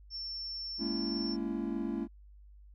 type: tone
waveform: sine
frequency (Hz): 5410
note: E8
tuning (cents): +44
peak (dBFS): -37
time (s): 0.1-1.37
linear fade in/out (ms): 50
type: chord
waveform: triangle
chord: A# half-diminished seventh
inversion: third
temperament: just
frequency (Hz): 209.8 / 233.1 / 279.7 / 335.6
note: G#3 / A#3 / C#4 / E4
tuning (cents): +18 / 0 / +16 / +31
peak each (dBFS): -36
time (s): 0.78-2.08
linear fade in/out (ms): 50
effects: added 50 Hz sine -52 dBFS peak until 2.74 s